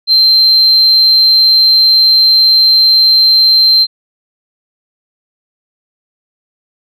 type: tone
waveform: sine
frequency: 4131 Hz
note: C8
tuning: 23 cents flat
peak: -3 dBFS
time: 0.07-3.87 s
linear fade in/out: 50 ms
effects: tanh soft clip ceiling -1 dBFS